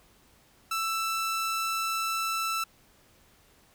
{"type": "tone", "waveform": "sawtooth", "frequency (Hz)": 1326, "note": "E6", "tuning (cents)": 10, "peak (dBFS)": -24, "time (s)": [0.71, 2.64], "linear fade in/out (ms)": 5, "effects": ["pink hiss -61 dBFS RMS until 3.74 s"]}